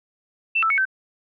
sine tone with pitch steps, 2675 / 1321 / 2215 / 1544 Hz, E7 / E6 / C#7 / G6, +25 / +3 / -2 / -27 cents, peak -17 dBFS, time 0.55-0.854 s, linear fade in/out 10 ms, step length 76 ms, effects none

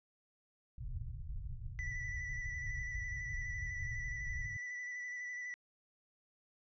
pink low-pass noise, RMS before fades -43 dBFS, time 0.78-4.57 s, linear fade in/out 5 ms, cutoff 130 Hz, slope 48 dB/octave
triangle tone with vibrato, 1973 Hz, B6, 2 cents flat, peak -39 dBFS, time 1.79-5.54 s, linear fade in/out 0 ms, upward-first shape square, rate 12 Hz, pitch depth 18 cents each way
effects resampled to 16000 Hz

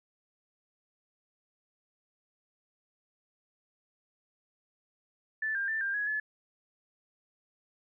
sine tone with pitch steps, 1754 / 1598 / 1774 / 1593 / 1672 / 1719 Hz, A6 / G6 / A6 / G6 / G#6 / A6, -6 / +33 / +14 / +27 / +11 / -41 cents, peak -29 dBFS, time 5.42-6.2 s, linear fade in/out 5 ms, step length 130 ms, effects none

